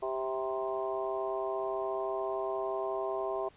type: harmonic tone with a mistuned harmonic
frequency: 131 Hz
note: C3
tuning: 2 cents sharp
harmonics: 3 / 4 / 5 / 6 / 7 / 8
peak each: -35 / -46 / -35 / -42 / -44 / -40 dBFS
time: 0.02-3.49 s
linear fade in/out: 10 ms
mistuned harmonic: 7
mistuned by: +38 cents
effects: pink hiss -61 dBFS RMS until 3.56 s + resampled to 8000 Hz